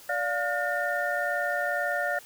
sine tone cluster, 584 / 706 / 1432 / 1813 Hz, D5 / F5 / F6 / A#6, -10 / +19 / +43 / -49 cents, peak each -31 dBFS, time 0.09-2.19 s, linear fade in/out 5 ms, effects white hiss -50 dBFS RMS until 2.25 s

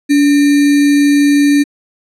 sine tone with sample-and-hold, 287.2 Hz, D4, 39 cents flat, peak -6 dBFS, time 0.09-1.64 s, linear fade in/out 20 ms, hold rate 2100 Hz, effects low-pass 12000 Hz 12 dB/octave

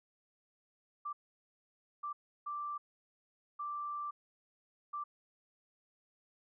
sine tone bursts at uneven times, 1174.7 Hz, D6, in tune, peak -37 dBFS, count 5, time 1.05-1.13 / 2.03-2.13 / 2.46-2.78 / 3.59-4.11 / 4.93-5.04 s, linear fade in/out 10 ms, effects none

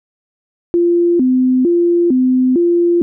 sine tone with vibrato, 297.3 Hz, D4, 21 cents sharp, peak -9 dBFS, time 0.74-3.02 s, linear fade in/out 0 ms, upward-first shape square, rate 1.1 Hz, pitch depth 260 cents each way, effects none

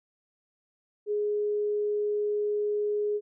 sine tone, 416.7 Hz, G#4, 6 cents sharp, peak -25 dBFS, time 1.06-3.21 s, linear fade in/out 50 ms, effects none

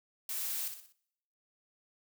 blue noise with echo, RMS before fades -37 dBFS, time 0.29-0.68 s, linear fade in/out 2 ms, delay 61 ms, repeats 4, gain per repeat -7 dB, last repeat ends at 0.924 s, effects noise-tail reverb RT60 0.8 s tail -25 dB re dry

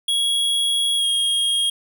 square tone with pitch glide, 3322 to 3259 Hz, G#7 to G#7, 0 to -33 cents, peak -18 dBFS, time 0.08-1.7 s, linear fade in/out 5 ms, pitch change -33 cents, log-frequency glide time 0.97-1.05 s, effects none

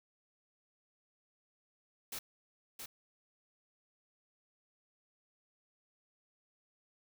white noise with echo, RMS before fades -42 dBFS, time 2.12-2.19 s, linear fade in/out 5 ms, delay 670 ms, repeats 1, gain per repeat -4 dB, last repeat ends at 2.86 s, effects none

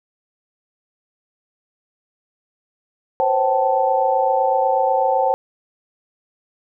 sine tone cluster, 504 / 532 / 768 / 877 Hz, B4 / C5 / G5 / A5, +35 / +29 / -36 / -6 cents, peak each -26 / -19 / -19 / -20 dBFS, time 3.2-5.34 s, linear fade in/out 0 ms, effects none

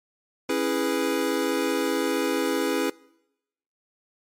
square chord, C# minor seventh, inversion none, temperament equal with one note detuned, 274.2 / 329.6 / 415.3 / 493.9 Hz, C#4 / E4 / G#4 / B4, -19 / 0 / 0 / 0 cents, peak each -29 dBFS, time 0.49-2.9 s, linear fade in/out 5 ms, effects noise-tail reverb RT60 0.9 s tail -24 dB re dry + MP3 64 kbps

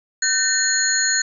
sine tone cluster, 1530 / 1816 / 4251 / 6630 / 6930 Hz, G6 / A#6 / C8 / G#8 / A8, -42 / -46 / +27 / -4 / -27 cents, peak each -23 dBFS, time 0.22-1.22 s, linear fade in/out 5 ms, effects none

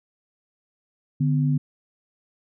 sine tone pair together, 147.2 / 251.7 Hz, D3 / B3, +4 / +33 cents, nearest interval major sixth, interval 929 cents, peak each -19 / -25 dBFS, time 1.2-1.58 s, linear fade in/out 10 ms, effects none

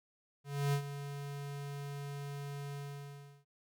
square tone with ADSR envelope, 141.9 Hz, C#3, 41 cents sharp, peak -29 dBFS, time 0.44-3.45 s, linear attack 290 ms, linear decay 85 ms, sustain -12 dB, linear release 700 ms, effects none

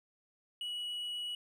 triangle tone, 2927 Hz, F#7, 19 cents flat, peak -35 dBFS, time 0.61-1.35 s, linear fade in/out 2 ms, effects none

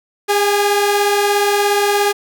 sawtooth tone pair together, 406 / 829 Hz, G#4 / G#5, -39 / -3 cents, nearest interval octave, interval 1236 cents, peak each -10 / -15 dBFS, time 0.28-2.13 s, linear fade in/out 20 ms, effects none

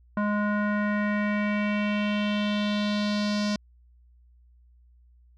square tone with low-pass filter sweep, 207.7 Hz, G#3, in tune, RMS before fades -26 dBFS, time 0.17-3.56 s, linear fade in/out 2 ms, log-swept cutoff 1300 to 5200 Hz, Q 3.1, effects added 60 Hz sine -54 dBFS peak until 5.37 s

